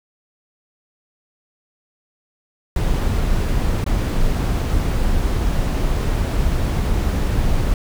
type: noise with dropouts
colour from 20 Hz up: brown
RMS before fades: -18 dBFS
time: 2.76-7.74 s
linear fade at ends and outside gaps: 2 ms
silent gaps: 3.842-3.863 s
effects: none